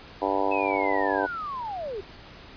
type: harmonic tone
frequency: 98 Hz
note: G2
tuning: in tune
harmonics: 3 / 4 / 5 / 6 / 7 / 8 / 9 / 10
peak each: -31 / -31 / -31 / -31 / -31 / -31 / -31 / -31 dBFS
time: 0.21-1.27 s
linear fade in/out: 20 ms
type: linear sweep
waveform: sine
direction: down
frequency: 2609 to 370 Hz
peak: -30 dBFS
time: 0.51-2.01 s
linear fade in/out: 10 ms
effects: pink hiss -46 dBFS RMS until 2.56 s + resampled to 11025 Hz